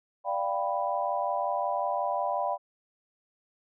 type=chord; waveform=sine; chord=G dominant seventh; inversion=second; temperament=equal; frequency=587.3 / 698.5 / 784 / 987.8 Hz; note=D5 / F5 / G5 / B5; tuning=0 / 0 / 0 / 0 cents; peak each=-32 dBFS; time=0.24-2.58 s; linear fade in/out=50 ms; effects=none